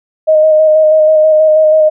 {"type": "tone with vibrato", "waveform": "sine", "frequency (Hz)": 622.3, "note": "D#5", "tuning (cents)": 0, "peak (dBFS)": -4, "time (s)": [0.27, 1.9], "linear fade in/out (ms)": 20, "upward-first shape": "square", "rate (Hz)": 6.2, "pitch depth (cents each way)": 16, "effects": []}